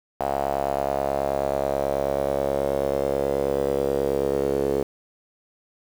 sawtooth tone with band-pass filter sweep, 69.3 Hz, C#2, in tune, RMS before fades -24 dBFS, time 0.2-4.83 s, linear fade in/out 5 ms, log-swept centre 710 to 440 Hz, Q 4.8, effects 7-bit

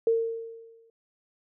sine tone with exponential decay, 456 Hz, A#4, 38 cents flat, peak -18 dBFS, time 0.07-0.9 s, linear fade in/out 2 ms, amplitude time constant 180 ms, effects none

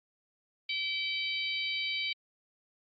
harmonic tone, 770 Hz, G5, 31 cents flat, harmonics 3 / 4 / 5 / 6, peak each -34 / -36 / -38 / -40 dBFS, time 0.69-2.13 s, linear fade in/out 5 ms, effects Opus 48 kbps

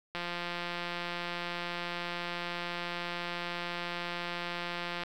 click train, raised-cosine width 0.3 ms, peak -20 dBFS, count 851, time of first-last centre 0.15-5.035 s, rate 174 Hz, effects 9-bit

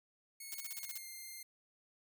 5% pulse tone with pitch glide, 2195 to 2104 Hz, C#7 to C7, -18 to +9 cents, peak -37 dBFS, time 0.4-1.43 s, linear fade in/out 5 ms, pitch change -73 cents, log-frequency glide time 0.72-1.06 s
blue noise bursts, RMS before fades -43 dBFS, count 8, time 0.52-0.976 s, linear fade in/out 0 ms, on 22 ms, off 40 ms
effects none

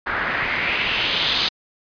white noise with low-pass filter sweep, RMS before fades -22 dBFS, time 0.06-1.49 s, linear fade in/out 10 ms, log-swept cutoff 1500 to 4100 Hz, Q 3.1, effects resampled to 11025 Hz

